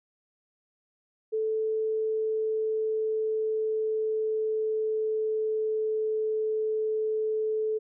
sine tone with pitch glide, 438 to 434.5 Hz, A4 to A4, -8 to -22 cents, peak -25 dBFS, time 1.32-7.79 s, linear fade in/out 20 ms, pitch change -14 cents, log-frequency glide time 1.87-6.16 s, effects none

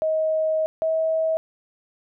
sine tone pair in turn, 631 / 642 Hz, D#5 / E5, +24 / -46 cents, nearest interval unison, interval 30 cents, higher second, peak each -19 dBFS, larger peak neither, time 0.02-0.66 / 0.82-1.37 s, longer first, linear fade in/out 0 ms, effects none

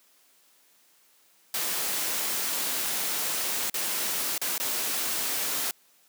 white noise with dropouts, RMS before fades -29 dBFS, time 1.54-5.71 s, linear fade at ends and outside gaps 2 ms, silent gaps 3.699-3.741 / 4.38-4.415 / 4.58-4.599 s, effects white hiss -62 dBFS RMS until 6.08 s + high-pass 200 Hz 12 dB/octave

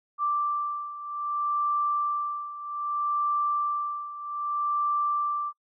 sine beating tone pair, 1174.7 / 1175.33 Hz, D6 / D6, 0 / +1 cents, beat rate 0.63 Hz, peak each -27 / -31 dBFS, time 0.18-5.53 s, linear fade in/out 50 ms, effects noise-tail reverb RT60 0.1 s tail -24 dB re dry

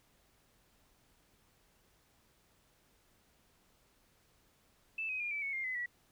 sine tone with pitch steps, 2637 / 2524 / 2415 / 2312 / 2212 / 2117 / 2026 / 1939.3 Hz, E7 / D#7 / D7 / D7 / C#7 / C7 / B6 / B6, 0 / +24 / +48 / -28 / -4 / +20 / +44 / -32 cents, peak -35 dBFS, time 4.98-5.86 s, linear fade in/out 5 ms, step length 110 ms, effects pink hiss -70 dBFS RMS until 6.11 s

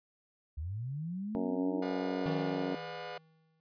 sine linear sweep, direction up, 69.3 to 310.1 Hz, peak -35 dBFS, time 0.57-1.81 s, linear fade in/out 10 ms
harmonic tone, 92.5 Hz, F#2, in tune, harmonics 2 / 3 / 4 / 5 / 6 / 7 / 8 / 9 / 10, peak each -42 / -35 / -42 / -39 / -45 / -44 / -52 / -49 / -51 dBFS, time 1.35-2.75 s, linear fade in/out 0 ms
sawtooth chord, G# diminished seventh, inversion none, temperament just, 415.3 / 498.4 / 598 / 717.6 Hz, G#4 / B4 / D5 / F5, 0 / +16 / +31 / +47 cents, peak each -45 / -41 / -44 / -40 dBFS, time 1.82-3.18 s, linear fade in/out 5 ms
square tone with exponential decay, 160 Hz, D#3, 49 cents sharp, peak -33 dBFS, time 2.26-3.6 s, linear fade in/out 0 ms, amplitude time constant 290 ms
effects resampled to 11025 Hz

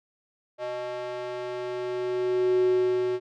square tone with high-pass filter sweep, 123.47 Hz, B2, in tune, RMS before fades -27 dBFS, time 0.58-3.2 s, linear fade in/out 50 ms, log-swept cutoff 550 to 330 Hz, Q 8.9, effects low-pass 4000 Hz 12 dB/octave

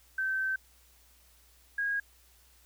sine tone pair in turn, 1546 / 1637.9 Hz, G6 / G#6, -24 / -24 cents, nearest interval minor second, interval 100 cents, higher second, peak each -28 dBFS, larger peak neither, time 0.18-0.56 / 1.78-2 s, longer first, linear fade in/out 5 ms, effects added 60 Hz sine -63 dBFS peak until 2.65 s + white hiss -63 dBFS RMS until 2.65 s

